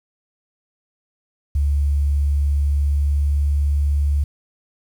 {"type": "tone with pitch glide", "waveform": "sine", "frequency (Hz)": [71.5, 71.96], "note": ["D2", "D2"], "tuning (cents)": [-46, -35], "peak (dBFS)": -15, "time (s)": [1.55, 4.24], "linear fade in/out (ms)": 5, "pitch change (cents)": 11, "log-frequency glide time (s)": [2.77, 3.41], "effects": ["8-bit"]}